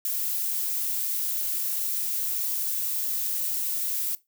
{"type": "noise", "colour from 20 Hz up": "violet", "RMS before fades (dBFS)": -28, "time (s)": [0.05, 4.15], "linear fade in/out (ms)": 0, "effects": ["noise-tail reverb RT60 0.2 s tail -19 dB re dry"]}